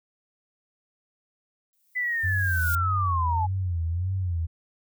violet noise with exponential growth, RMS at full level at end -31 dBFS, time 1.73-2.75 s, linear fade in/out 0 ms, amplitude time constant 220 ms
sine linear sweep, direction down, 2017 to 830.6 Hz, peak -24 dBFS, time 1.95-3.47 s, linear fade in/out 20 ms
sine tone with vibrato, 88.6 Hz, F2, 25 cents sharp, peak -24 dBFS, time 2.23-4.47 s, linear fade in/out 20 ms, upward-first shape sine, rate 1.7 Hz, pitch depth 130 cents each way
effects none

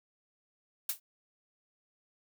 blue noise with exponential decay, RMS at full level -27 dBFS, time 0.89-1 s, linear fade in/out 5 ms, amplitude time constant 23 ms, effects none

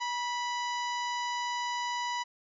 harmonic tone with a mistuned harmonic, 987.8 Hz, B5, in tune, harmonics 1 / 2 / 3 / 4 / 5 / 6 / 7, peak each -32 / -38 / -42 / -44 / -46 / -48 / -49 dBFS, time 0-2.24 s, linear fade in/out 20 ms, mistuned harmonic 1, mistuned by -37 cents, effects none

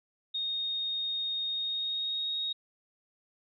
sine tone with pitch glide, 3709 to 3752 Hz, A#7 to A#7, -9 to +11 cents, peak -30 dBFS, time 0.34-2.53 s, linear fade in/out 10 ms, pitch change +20 cents, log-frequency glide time 1.49-2.32 s, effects none

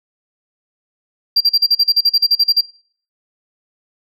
sine tone bursts, 4734 Hz, D8, 13 cents sharp, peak -6 dBFS, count 15, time 1.36-2.611 s, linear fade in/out 10 ms, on 47 ms, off 39 ms, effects noise-tail reverb RT60 0.5 s tail -24 dB re dry + tanh soft clip ceiling -7 dBFS

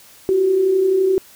sine tone pair together, 349.2 / 380.9 Hz, F4 / G4, 0 / -50 cents, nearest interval major second, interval 150 cents, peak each -24 / -13 dBFS, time 0.29-1.18 s, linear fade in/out 0 ms, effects white hiss -46 dBFS RMS until 1.35 s

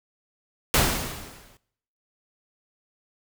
pink noise with exponential decay, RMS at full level -17 dBFS, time 0.74-1.57 s, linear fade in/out 1 ms, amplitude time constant 180 ms, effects noise-tail reverb RT60 0.7 s tail -20 dB re dry

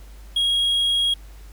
triangle tone, 3289 Hz, G#7, 18 cents flat, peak -16 dBFS, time 0.36-1.14 s, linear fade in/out 5 ms, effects added 50 Hz sine -39 dBFS peak until 1.52 s + pink hiss -52 dBFS RMS until 1.52 s

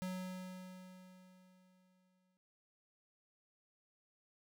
square tone with exponential decay, 184.6 Hz, F#3, 4 cents flat, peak -39 dBFS, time 0.02-2.37 s, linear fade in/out 0 ms, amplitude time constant 510 ms, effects none

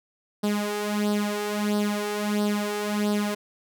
sawtooth tone with flanger, 207.7 Hz, G#3, in tune, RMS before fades -26 dBFS, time 0.43-3.35 s, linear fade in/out 10 ms, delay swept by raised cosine 0.21 to 2.31 ms, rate 1.5 Hz, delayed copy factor +0.7, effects none

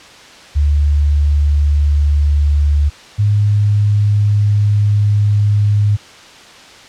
sine tone pair in turn, 73 / 103.53 Hz, D2 / G#2, -10 / -5 cents, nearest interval tritone, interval 605 cents, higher second, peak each -9 dBFS, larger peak neither, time 0.55-2.9 / 3.18-5.97 s, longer second, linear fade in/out 20 ms, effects white hiss -38 dBFS RMS until 6.88 s + low-pass 5000 Hz 12 dB/octave

